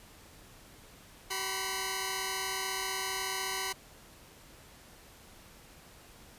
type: tone cluster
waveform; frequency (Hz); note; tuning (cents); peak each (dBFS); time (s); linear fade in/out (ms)
10% pulse; 381.5 / 971 / 1007 / 2152; G4 / B5 / B5 / C7; -47 / -30 / +33 / +48; -30; 1.3-3.73; 10
effects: pink hiss -55 dBFS RMS until 6.38 s + resampled to 32000 Hz